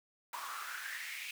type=noise with high-pass filter sweep; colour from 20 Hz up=pink; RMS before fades=-43 dBFS; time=0.33-1.31 s; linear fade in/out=2 ms; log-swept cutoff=1000 to 2500 Hz; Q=5.7; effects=none